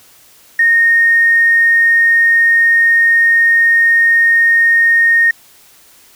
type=tone; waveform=triangle; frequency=1848 Hz; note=A#6; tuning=16 cents flat; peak=-3 dBFS; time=0.59-5.31 s; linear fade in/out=5 ms; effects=tanh soft clip ceiling -5 dBFS + white hiss -45 dBFS RMS until 6.15 s